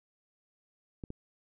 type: clicks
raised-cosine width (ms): 3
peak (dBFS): -27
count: 2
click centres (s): 1.038 / 1.104
effects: none